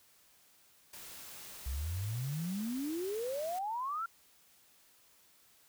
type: noise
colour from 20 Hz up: white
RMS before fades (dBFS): -49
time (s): 0.93-3.59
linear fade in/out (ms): 5
type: exponential sweep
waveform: sine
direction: up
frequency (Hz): 61.74 to 1396.9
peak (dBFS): -34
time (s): 1.66-4.06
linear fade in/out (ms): 5
effects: white hiss -65 dBFS RMS until 5.68 s